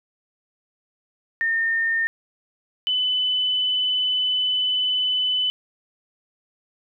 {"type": "tone pair in turn", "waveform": "sine", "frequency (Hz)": [1821, 3007], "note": ["A#6", "F#7"], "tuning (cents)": [-41, 27], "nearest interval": "major sixth", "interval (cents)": 868, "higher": "second", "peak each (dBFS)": -19, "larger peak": "neither", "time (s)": [[1.41, 2.07], [2.87, 5.5]], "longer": "second", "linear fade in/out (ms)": 0, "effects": []}